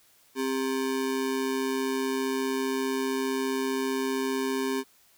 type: ring-modulated tone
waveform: square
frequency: 331.9 Hz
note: E4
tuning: 12 cents sharp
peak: -24 dBFS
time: 0.35-4.84 s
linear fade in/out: 50 ms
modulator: 67.6 Hz
effects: white hiss -61 dBFS RMS until 5.17 s